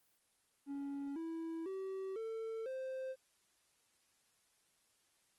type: tone with pitch steps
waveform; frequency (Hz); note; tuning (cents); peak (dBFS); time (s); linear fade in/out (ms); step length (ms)
triangle; 280.4 / 327.7 / 383 / 447.7 / 523.2; C#4 / E4 / G4 / A4 / C5; +20 / -10 / -40 / +30 / 0; -38; 0.66-3.16; 50; 500
effects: white hiss -75 dBFS RMS until 5.38 s + Opus 24 kbps